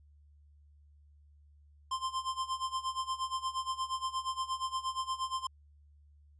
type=tone with tremolo; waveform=square; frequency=1046.5 Hz; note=C6; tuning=in tune; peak=-31 dBFS; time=1.91-5.47 s; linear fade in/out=5 ms; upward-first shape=sine; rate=8.5 Hz; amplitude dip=85%; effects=added 73 Hz sine -58 dBFS peak until 6.39 s + resampled to 22050 Hz